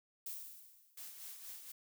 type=noise with exponential decay; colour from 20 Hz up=violet; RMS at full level=-42 dBFS; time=0.26-1.18 s; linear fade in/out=5 ms; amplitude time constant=200 ms
type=noise with tremolo; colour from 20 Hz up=blue; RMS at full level=-48 dBFS; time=0.97-1.72 s; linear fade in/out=5 ms; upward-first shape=sine; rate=4.2 Hz; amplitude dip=50%
effects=none